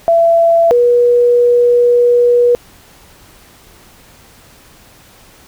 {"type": "tone pair in turn", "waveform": "sine", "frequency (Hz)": [671, 483.2], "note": ["E5", "B4"], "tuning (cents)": [31, -38], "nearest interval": "tritone", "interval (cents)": 569, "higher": "first", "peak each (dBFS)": -6, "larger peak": "neither", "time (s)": [[0.08, 0.71], [0.71, 2.55]], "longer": "second", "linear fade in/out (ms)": 0, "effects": ["pink hiss -43 dBFS RMS until 5.47 s"]}